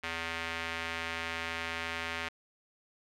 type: tone with band-pass filter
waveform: square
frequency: 82.9 Hz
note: E2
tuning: 10 cents sharp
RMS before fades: -37 dBFS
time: 0.03-2.29 s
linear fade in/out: 10 ms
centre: 2200 Hz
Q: 1.5
effects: none

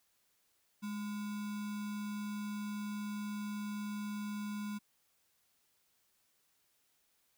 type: tone with sample-and-hold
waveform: sine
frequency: 208.1 Hz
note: G#3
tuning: 4 cents sharp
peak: -37 dBFS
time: 0.82-4.79 s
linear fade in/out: 20 ms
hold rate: 1225 Hz
effects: white hiss -75 dBFS RMS until 7.37 s

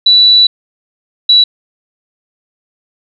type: tone pair in turn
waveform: sine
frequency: 3951 / 3930 Hz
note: B7 / B7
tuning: 0 / -9 cents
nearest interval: unison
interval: 9 cents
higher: first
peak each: -3 dBFS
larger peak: neither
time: 0.06-0.47 / 1.29-1.44 s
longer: first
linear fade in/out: 5 ms
effects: none

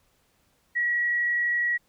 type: tone with frequency modulation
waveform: sine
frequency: 1919 Hz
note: A#6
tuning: 50 cents sharp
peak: -22 dBFS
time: 0.75-1.78 s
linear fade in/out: 20 ms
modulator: 32 Hz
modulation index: 0.49
effects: pink hiss -67 dBFS RMS until 1.88 s

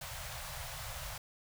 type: band-stop noise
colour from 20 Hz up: pink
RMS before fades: -43 dBFS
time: 0.01-1.18 s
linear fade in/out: 5 ms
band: 150 to 560 Hz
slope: 48 dB/octave
effects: none

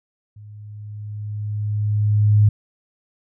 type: tone with level ramp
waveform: sine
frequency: 104.9 Hz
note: G#2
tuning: 18 cents sharp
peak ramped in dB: -38 to -9 dBFS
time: 0.36-2.49 s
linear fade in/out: 5 ms
effects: none

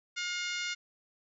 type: harmonic tone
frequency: 713 Hz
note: F5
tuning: 36 cents sharp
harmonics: 2 / 3 / 4 / 5 / 6 / 7 / 8 / 9 / 10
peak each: -39 / -37 / -41 / -42 / -44 / -46 / -45 / -49 / -49 dBFS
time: 0.16-0.75 s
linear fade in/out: 20 ms
effects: none

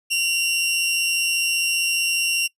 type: tone pair together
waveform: sawtooth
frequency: 2755 / 2926 Hz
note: F7 / F#7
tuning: -24 / -20 cents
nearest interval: minor second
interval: 104 cents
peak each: -16 / -26 dBFS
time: 0.1-2.48 s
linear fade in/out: 20 ms
effects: noise-tail reverb RT60 0.1 s tail -22 dB re dry + resampled to 32000 Hz

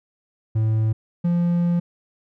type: tone pair in turn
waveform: triangle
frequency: 110 / 173.11 Hz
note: A2 / F3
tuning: 0 / -15 cents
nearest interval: minor sixth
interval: 785 cents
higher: second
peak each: -15 dBFS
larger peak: neither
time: 0.55-0.93 / 1.24-1.8 s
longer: second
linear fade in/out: 10 ms
effects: none

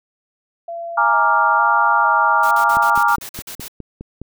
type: tone with vibrato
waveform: sine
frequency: 663 Hz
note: E5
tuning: 10 cents sharp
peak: -25 dBFS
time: 0.68-2.95 s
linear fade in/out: 5 ms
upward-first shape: square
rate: 1.1 Hz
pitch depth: 40 cents each way
type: chord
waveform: sine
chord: Bb dominant seventh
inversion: third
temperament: equal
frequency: 830.6 / 932.3 / 1174.7 / 1396.9 Hz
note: Ab5 / Bb5 / D6 / F6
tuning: 0 / 0 / 0 / 0 cents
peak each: -19 / -17 / -18 / -17 dBFS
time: 0.97-3.16 s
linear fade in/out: 10 ms
type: noise bursts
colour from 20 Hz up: white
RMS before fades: -32 dBFS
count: 10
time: 2.43-3.682 s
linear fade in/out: 5 ms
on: 82 ms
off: 48 ms
type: click train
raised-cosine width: 3 ms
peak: -18 dBFS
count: 8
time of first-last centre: 2.77-4.216 s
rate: 4.84 Hz
effects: none

